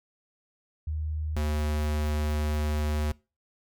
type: tone pair in turn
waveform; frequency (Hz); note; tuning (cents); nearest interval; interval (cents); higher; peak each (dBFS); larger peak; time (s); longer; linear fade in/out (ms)
sine / square; 77.2 / 75.35; D#2 / D2; -13 / +45; unison; 42; first; -28 / -26; second; 0.87-1.36 / 1.36-3.12; second; 5
effects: noise-tail reverb RT60 0.3 s tail -23 dB re dry